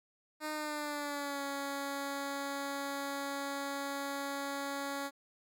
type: tone with pitch glide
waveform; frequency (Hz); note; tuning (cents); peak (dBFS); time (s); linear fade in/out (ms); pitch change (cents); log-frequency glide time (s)
10% pulse; 306.3 to 279.3; D#4 to C#4; -27 to +13; -28; 0.4-5.11; 50; -160; 0.52-1.42
effects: none